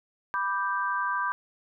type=chord; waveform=sine; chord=G major; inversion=first; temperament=equal with one note detuned; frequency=987.8 / 1179.4 / 1568 Hz; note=B5 / D6 / G6; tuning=0 / +7 / 0 cents; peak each=-30 dBFS; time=0.34-1.32 s; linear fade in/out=0 ms; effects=none